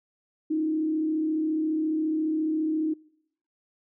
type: tone with frequency modulation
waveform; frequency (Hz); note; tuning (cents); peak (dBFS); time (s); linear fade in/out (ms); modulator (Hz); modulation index
sine; 313.4; D#4; +13; -23; 0.5-2.94; 10; 34.5; 0.4
effects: noise-tail reverb RT60 0.7 s tail -23 dB re dry